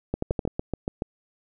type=two click trains; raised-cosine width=2 ms; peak=-12 / -13 dBFS; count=5 / 6; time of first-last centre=0.14-0.476 / 0.31-1.021 s; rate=11.9 / 7.03 Hz; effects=none